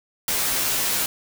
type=noise with comb filter; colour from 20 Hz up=white; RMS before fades=-23 dBFS; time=0.28-1.06 s; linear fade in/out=2 ms; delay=13 ms; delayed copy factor=-0.95; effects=none